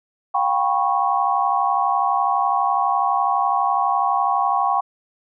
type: tone cluster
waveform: sine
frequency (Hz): 720 / 792 / 985 / 1101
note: F#5 / G5 / B5 / C#6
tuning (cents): -47 / +18 / -5 / -12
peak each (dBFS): -24 / -20 / -25 / -21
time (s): 0.34-4.81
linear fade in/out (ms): 10
effects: none